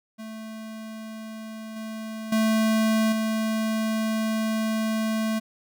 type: tone with level steps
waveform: square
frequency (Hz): 220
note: A3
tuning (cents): 0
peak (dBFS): -36 / -33 / -20 / -24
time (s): 0.18-5.4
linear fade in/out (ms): 20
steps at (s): 1.76 / 2.32 / 3.12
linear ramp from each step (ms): 5
effects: none